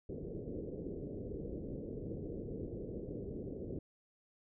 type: low-pass noise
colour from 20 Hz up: white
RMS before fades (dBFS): -43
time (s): 0.09-3.79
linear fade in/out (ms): 5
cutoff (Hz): 490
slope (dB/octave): 48
effects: none